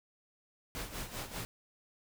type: noise with tremolo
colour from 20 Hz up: pink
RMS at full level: -39 dBFS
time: 0.75-1.45 s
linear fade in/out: 0 ms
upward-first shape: sine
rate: 5.1 Hz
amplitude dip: 70%
effects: none